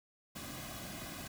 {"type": "noise with comb filter", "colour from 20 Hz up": "pink", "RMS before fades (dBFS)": -45, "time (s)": [0.35, 1.28], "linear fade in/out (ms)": 10, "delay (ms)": 2.2, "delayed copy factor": -0.75, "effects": []}